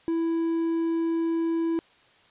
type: tone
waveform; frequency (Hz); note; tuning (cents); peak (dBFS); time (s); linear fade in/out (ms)
triangle; 330.5; E4; +5; -21; 0.08-1.79; 0
effects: white hiss -58 dBFS RMS until 2.3 s + resampled to 8000 Hz

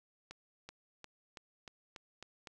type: accelerating click train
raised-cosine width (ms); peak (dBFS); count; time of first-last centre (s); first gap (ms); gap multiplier
0.2; -30; 8; 0.31-2.472; 380; 0.93
effects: none

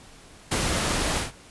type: noise with ADSR envelope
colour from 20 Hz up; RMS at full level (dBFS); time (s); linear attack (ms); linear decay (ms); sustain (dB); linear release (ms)
pink; -23; 0.51-1.32; 12; 38; -2; 150
effects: pink hiss -49 dBFS RMS until 1.5 s + resampled to 24000 Hz

